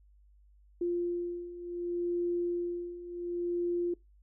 sine beating tone pair, 348.2 / 348.88 Hz, F4 / F4, -5 / -2 cents, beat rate 0.68 Hz, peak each -36 / -32 dBFS, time 0.81-3.94 s, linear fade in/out 5 ms, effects noise-tail reverb RT60 0.2 s tail -23 dB re dry + added 50 Hz sine -58 dBFS peak until 4.22 s

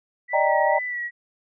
sine tone with vibrato, 1955 Hz, B6, 18 cents flat, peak -26 dBFS, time 0.28-1.11 s, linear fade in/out 50 ms, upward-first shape sine, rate 2.3 Hz, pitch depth 36 cents each way
sine chord, Eb major seventh, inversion third, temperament equal, 587.3 / 622.3 / 784 / 932.3 Hz, D5 / Eb5 / G5 / Bb5, 0 / 0 / 0 / 0 cents, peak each -23 dBFS, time 0.33-0.79 s, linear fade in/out 10 ms
effects none

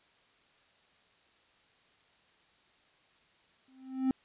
triangle tone with exponential growth, 262.2 Hz, C4, 4 cents sharp, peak -21 dBFS, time 3.68-4.11 s, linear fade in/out 2 ms, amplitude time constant 92 ms, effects white hiss -66 dBFS RMS until 4.24 s + resampled to 8000 Hz

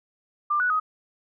sine tone with pitch steps, 1190 / 1474 / 1257 Hz, D6 / F#6 / D#6, +22 / -7 / +17 cents, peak -20 dBFS, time 0.5-0.8 s, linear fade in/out 10 ms, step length 100 ms, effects none

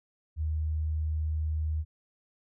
sine tone, 77.78 Hz, D#2, in tune, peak -27 dBFS, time 0.36-1.85 s, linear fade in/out 50 ms, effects none

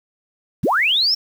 sine linear sweep, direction up, 65.41 to 5520 Hz, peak -14 dBFS, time 0.63-1.15 s, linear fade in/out 10 ms, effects 7-bit

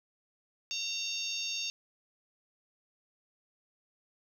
harmonic tone, 916 Hz, A#5, 31 cents flat, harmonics 3 / 4 / 5 / 6 / 7, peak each -38 / -39 / -40 / -41 / -41 dBFS, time 0.71-1.7 s, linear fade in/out 0 ms, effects 10-bit

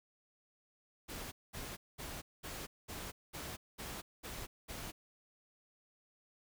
pink noise bursts, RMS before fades -45 dBFS, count 9, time 1.08-4.92 s, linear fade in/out 20 ms, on 240 ms, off 210 ms, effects none

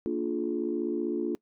sine chord, Bb dominant seventh, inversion none, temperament equal with one note detuned, 233.1 / 293.7 / 349.2 / 425.5 Hz, Bb3 / D4 / F4 / Ab4, 0 / 0 / 0 / +42 cents, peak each -34 / -32 / -30 / -35 dBFS, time 0.06-1.35 s, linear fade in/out 0 ms, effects noise-tail reverb RT60 0.1 s tail -23 dB re dry + tanh soft clip ceiling -17 dBFS

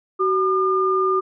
sine tone pair together, 377.7 / 1206.8 Hz, F#4 / D6, +36 / +47 cents, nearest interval octave + minor sixth, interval 2011 cents, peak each -19 dBFS, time 0.19-1.21 s, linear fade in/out 20 ms, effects none

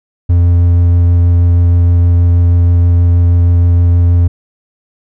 triangle tone with vibrato, 86.8 Hz, F2, 10 cents flat, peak -3 dBFS, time 0.29-4.28 s, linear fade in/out 10 ms, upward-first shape sine, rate 6.3 Hz, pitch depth 9 cents each way, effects none

